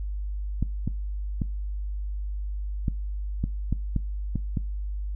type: clicks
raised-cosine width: 5 ms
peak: -13 dBFS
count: 9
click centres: 0.626 / 0.876 / 1.418 / 2.882 / 3.44 / 3.726 / 3.963 / 4.357 / 4.572 s
effects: noise-tail reverb RT60 0.3 s tail -23 dB re dry + added 50 Hz sine -28 dBFS peak until 5.15 s